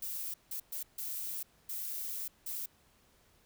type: noise bursts at uneven times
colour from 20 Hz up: violet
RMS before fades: -39 dBFS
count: 6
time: 0.02-0.34 / 0.51-0.6 / 0.72-0.83 / 0.98-1.43 / 1.69-2.28 / 2.46-2.66 s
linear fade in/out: 5 ms
effects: pink hiss -67 dBFS RMS until 3.45 s